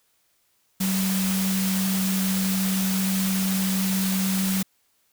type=tone in noise; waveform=sine; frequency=190.4 Hz; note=F#3; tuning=50 cents sharp; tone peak=-22 dBFS; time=0.8-4.63 s; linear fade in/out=10 ms; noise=white; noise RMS=-29 dBFS; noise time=0.8-4.63 s; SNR=+4 dB; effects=white hiss -67 dBFS RMS until 5.12 s